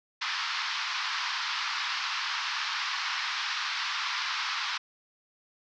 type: band-pass noise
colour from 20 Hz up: pink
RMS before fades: -32 dBFS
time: 0.21-4.78 s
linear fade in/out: 10 ms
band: 960 to 5400 Hz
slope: 48 dB/octave
effects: none